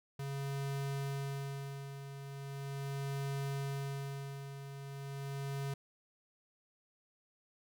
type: tone with tremolo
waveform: square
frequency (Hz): 138.59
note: C#3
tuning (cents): 0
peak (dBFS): -36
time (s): 0.19-5.74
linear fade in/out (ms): 5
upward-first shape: sine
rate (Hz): 0.39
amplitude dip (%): 65
effects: none